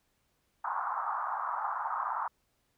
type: band-pass noise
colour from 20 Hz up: pink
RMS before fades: -34 dBFS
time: 0.64-2.28 s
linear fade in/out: 5 ms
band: 820 to 1300 Hz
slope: 48 dB/octave
effects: pink hiss -75 dBFS RMS until 2.77 s